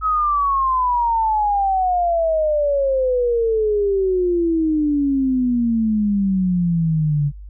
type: exponential sweep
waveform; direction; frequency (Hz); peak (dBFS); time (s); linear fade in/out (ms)
sine; down; 1288 to 141.7; -15; 0.01-7.32; 50
effects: added 50 Hz sine -33 dBFS peak until 7.49 s